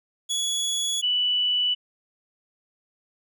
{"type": "tone pair in turn", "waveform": ["25% pulse", "sine"], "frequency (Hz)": [3381, 2966], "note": ["G#7", "F#7"], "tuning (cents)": [30, 4], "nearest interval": "major second", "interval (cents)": 226, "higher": "first", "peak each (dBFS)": -20, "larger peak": "neither", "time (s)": [[0.29, 1.02], [1.02, 1.75]], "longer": "neither", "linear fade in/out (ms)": 20, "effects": []}